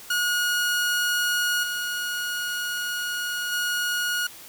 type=tone with level steps; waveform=sawtooth; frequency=1445 Hz; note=F#6; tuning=41 cents flat; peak=-18 / -23 / -20 dBFS; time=0.1-4.27 s; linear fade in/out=5 ms; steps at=1.63 / 3.52 s; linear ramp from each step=5 ms; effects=white hiss -44 dBFS RMS until 4.48 s

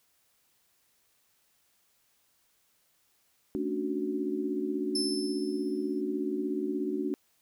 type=chord; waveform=sine; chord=D major seventh; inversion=second; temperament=equal; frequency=220 / 277.2 / 293.7 / 370 Hz; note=A3 / C#4 / D4 / F#4; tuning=0 / 0 / 0 / 0 cents; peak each=-37 / -36 / -33 / -33 dBFS; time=3.55-7.14 s; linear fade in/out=0 ms
type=tone with exponential decay; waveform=35% pulse; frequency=5274 Hz; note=E8; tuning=in tune; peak=-25 dBFS; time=4.95-6.01 s; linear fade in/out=5 ms; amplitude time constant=230 ms
effects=white hiss -70 dBFS RMS until 7.41 s

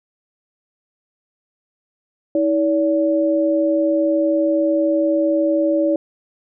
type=tone pair together; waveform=sine; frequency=320.8 / 572 Hz; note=E4 / D5; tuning=-47 / -46 cents; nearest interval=minor seventh; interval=1001 cents; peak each=-17 dBFS; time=2.35-5.96 s; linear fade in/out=2 ms; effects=none

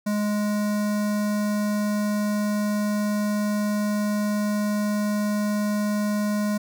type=tone with notch filter; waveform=square; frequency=208.4 Hz; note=G#3; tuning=6 cents sharp; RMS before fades=-24 dBFS; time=0.06-6.58 s; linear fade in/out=10 ms; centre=3000 Hz; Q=1.3; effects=none

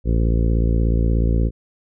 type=harmonic tone; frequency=56.7 Hz; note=A#1; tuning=47 cents flat; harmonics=1 / 2 / 3 / 4 / 5 / 6 / 7 / 8 / 9; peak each=-16 / -22 / -26 / -28 / -30 / -32 / -33 / -34 / -35 dBFS; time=0.04-1.51 s; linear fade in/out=50 ms; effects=none

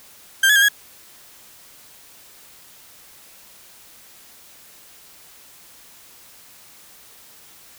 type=tone with pitch steps; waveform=35% pulse; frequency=1583 / 1695 / 1608 / 1661 Hz; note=G6 / G#6 / G6 / G#6; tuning=+17 / +35 / +44 / 0 cents; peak=-10 dBFS; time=0.43-0.686 s; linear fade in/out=5 ms; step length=64 ms; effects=white hiss -47 dBFS RMS until 7.78 s

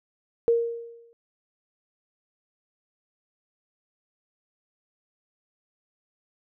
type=tone with exponential decay; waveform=sine; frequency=466.2 Hz; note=A#4; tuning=in tune; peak=-15 dBFS; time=0.48-1.13 s; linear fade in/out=0 ms; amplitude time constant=140 ms; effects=none

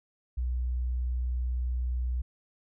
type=tone; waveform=sine; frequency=61.74 Hz; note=B1; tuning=in tune; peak=-27 dBFS; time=0.37-2.22 s; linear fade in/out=10 ms; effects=none

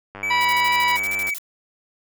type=click train; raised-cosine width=0.5 ms; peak=-20 dBFS; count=115; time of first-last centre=0.15-1.291 s; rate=99.9 Hz
type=tone with vibrato; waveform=triangle; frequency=2292 Hz; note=D7; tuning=43 cents flat; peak=-20 dBFS; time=0.23-1.34 s; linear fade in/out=2 ms; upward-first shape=triangle; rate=2.4 Hz; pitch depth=20 cents each way
type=harmonic tone; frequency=977 Hz; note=B5; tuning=19 cents flat; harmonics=1 / 2 / 3 / 4 / 5; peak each=-19 / -25 / -29 / -31 / -33 dBFS; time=0.3-0.97 s; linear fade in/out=10 ms
type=noise bursts; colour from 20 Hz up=blue; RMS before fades=-32 dBFS; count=13; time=0.41-1.384 s; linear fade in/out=0 ms; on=38 ms; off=40 ms
effects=none

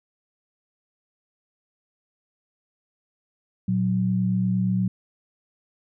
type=tone pair together; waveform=sine; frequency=116.54 / 185.1 Hz; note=A#2 / F#3; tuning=0 / +1 cents; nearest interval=minor sixth; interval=801 cents; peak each=-25 / -21 dBFS; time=3.68-4.88 s; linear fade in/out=5 ms; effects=none

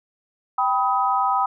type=chord; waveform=sine; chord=G augmented; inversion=none; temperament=equal with one note detuned; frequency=784 / 987.8 / 1263.3 Hz; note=G5 / B5 / D#6; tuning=0 / 0 / +26 cents; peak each=-22 dBFS; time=0.58-1.46 s; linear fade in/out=5 ms; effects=none

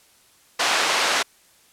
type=band-pass noise; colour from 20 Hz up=pink; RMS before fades=-21 dBFS; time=0.59-1.23 s; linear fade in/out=10 ms; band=740 to 5900 Hz; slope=12 dB/octave; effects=white hiss -56 dBFS RMS until 1.72 s + low-pass 12000 Hz 12 dB/octave

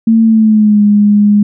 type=tone with pitch glide; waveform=sine; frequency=225.3 to 206.6 Hz; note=A3 to G#3; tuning=+41 to -9 cents; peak=-4 dBFS; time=0.07-1.43 s; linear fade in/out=5 ms; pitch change=-150 cents; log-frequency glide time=0.23-0.82 s; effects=none

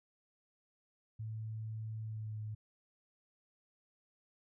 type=tone with pitch glide; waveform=sine; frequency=110 to 107.49 Hz; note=A2 to A2; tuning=0 to -40 cents; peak=-39 dBFS; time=1.19-2.55 s; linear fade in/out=10 ms; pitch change=-40 cents; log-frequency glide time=2.03-2.39 s; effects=none

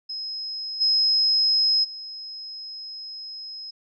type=tone with level steps; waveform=sine; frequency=5120 Hz; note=D#8; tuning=49 cents sharp; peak=-29 / -17 / -34 dBFS; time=0.09-3.71 s; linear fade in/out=10 ms; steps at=0.8 / 1.83 s; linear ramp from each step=20 ms; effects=none

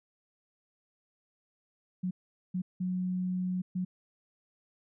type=tone bursts at uneven times; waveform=sine; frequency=182.9 Hz; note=F#3; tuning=20 cents flat; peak=-29 dBFS; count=4; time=2.03-2.11 / 2.54-2.62 / 2.8-3.62 / 3.75-3.85 s; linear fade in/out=10 ms; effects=none

